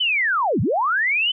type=linear two-way sweep; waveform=sine; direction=down then up; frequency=3085 to 83.7 to 3085 Hz; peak=-17 dBFS; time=0-1.32 s; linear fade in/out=10 ms; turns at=0.61 s; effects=none